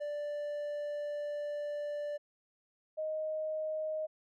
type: tone pair in turn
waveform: triangle / sine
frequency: 587.3 / 623.2 Hz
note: D5 / D#5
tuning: 0 / +3 cents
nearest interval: minor second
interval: 103 cents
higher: second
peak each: -33 / -33 dBFS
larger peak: neither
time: 0-2.18 / 2.97-4.07 s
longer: first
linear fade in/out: 20 ms
effects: none